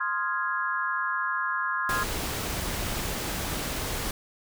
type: chord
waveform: sine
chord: F minor seventh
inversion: second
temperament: equal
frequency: 1046.5 / 1244.5 / 1396.9 / 1661.2 Hz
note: C6 / Eb6 / F6 / Ab6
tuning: 0 / 0 / 0 / 0 cents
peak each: -30 / -34 / -32 / -30 dBFS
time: 0-2.04 s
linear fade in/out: 10 ms
type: noise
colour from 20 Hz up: pink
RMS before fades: -31 dBFS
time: 1.89-4.11 s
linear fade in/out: 2 ms
effects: none